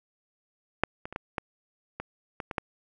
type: clicks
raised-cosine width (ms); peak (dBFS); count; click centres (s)
0.5; -6 / -21 / -25 / -17 / -14 / -19 / -19 / -19 / -12; 9; 0.836 / 1.055 / 1.126 / 1.161 / 1.382 / 2 / 2.402 / 2.512 / 2.582
effects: none